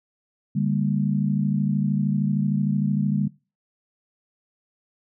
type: chord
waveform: sine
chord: G minor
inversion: second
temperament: equal with one note detuned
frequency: 146.83 / 200.1 / 233.1 Hz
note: D3 / G3 / Bb3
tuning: 0 / +36 / 0 cents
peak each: -23 / -23 / -28 dBFS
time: 0.55-3.28 s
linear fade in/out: 10 ms
effects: noise-tail reverb RT60 0.3 s tail -20 dB re dry